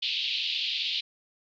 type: band-pass noise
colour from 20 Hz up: pink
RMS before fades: -30 dBFS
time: 0.02-1.01 s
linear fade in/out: 10 ms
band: 2700 to 4300 Hz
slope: 48 dB/octave
effects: none